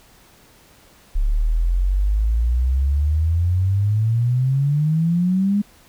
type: exponential sweep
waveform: sine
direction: up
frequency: 34.65 to 207.7 Hz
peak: -15 dBFS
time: 1.15-5.62 s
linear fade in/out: 10 ms
effects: pink hiss -51 dBFS RMS until 5.88 s